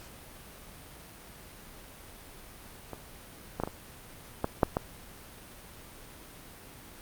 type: clicks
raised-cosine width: 1 ms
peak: -24 / -17 / -14 / -22 / -13 / -6 / -13 dBFS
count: 7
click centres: 2.933 / 3.6 / 3.636 / 3.675 / 4.444 / 4.632 / 4.769 s
effects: pink hiss -49 dBFS RMS until 7.01 s + Opus 48 kbps